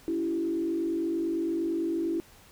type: tone with frequency modulation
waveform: sine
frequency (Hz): 332.5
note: E4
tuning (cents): +15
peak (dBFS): -26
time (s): 0.08-2.2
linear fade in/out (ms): 0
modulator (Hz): 48.8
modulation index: 0.74
effects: pink hiss -55 dBFS RMS until 2.51 s